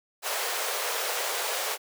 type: high-pass noise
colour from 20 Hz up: pink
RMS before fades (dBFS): -30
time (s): 0.22-1.78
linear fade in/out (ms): 50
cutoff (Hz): 430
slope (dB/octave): 48
effects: none